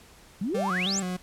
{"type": "exponential sweep", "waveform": "sine", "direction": "up", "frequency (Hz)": [174.61, 7902], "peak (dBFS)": -26, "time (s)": [0.41, 1], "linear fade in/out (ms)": 5}
{"type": "tone with vibrato", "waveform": "40% pulse", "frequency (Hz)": 188.5, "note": "F#3", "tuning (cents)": 32, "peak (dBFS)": -28, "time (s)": [0.54, 1.17], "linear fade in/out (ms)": 10, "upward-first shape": "square", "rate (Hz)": 3.1, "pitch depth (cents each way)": 62}
{"effects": ["pink hiss -53 dBFS RMS until 1.22 s", "low-pass 12000 Hz 12 dB/octave"]}